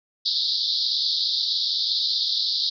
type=band-pass noise; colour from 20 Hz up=pink; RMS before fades=-24 dBFS; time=0.25-2.7 s; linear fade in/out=10 ms; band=3600 to 5000 Hz; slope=96 dB/octave; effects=none